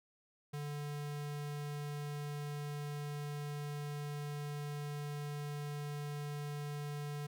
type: tone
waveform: square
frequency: 146.3 Hz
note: D3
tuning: 6 cents flat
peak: -40 dBFS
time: 0.53-7.27 s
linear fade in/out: 10 ms
effects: none